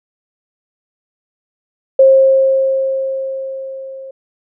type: tone with level ramp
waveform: sine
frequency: 534 Hz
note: C5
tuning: 35 cents sharp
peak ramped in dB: -3 to -28 dBFS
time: 1.99-4.11 s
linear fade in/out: 5 ms
effects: none